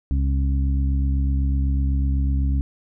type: harmonic tone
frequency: 68 Hz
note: C#2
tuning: 33 cents flat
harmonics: 1 / 2 / 3 / 4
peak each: -18 / -28 / -35 / -31 dBFS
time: 0.11-2.61 s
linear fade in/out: 0 ms
effects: none